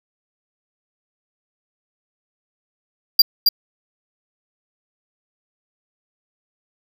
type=tone with echo; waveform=square; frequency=4767 Hz; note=D8; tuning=25 cents sharp; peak=-6 dBFS; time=3.19-3.22 s; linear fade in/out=5 ms; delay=270 ms; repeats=1; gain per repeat=-5 dB; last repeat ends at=3.49 s; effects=none